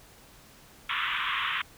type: band-pass noise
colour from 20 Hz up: pink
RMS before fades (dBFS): -30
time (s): 0.89-1.62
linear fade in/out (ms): 5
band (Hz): 1000 to 3500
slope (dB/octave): 96
effects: pink hiss -54 dBFS RMS until 1.77 s